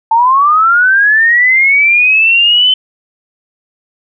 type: linear sweep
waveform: sine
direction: up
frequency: 880 to 3065 Hz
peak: -5 dBFS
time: 0.11-2.74 s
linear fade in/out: 5 ms
effects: none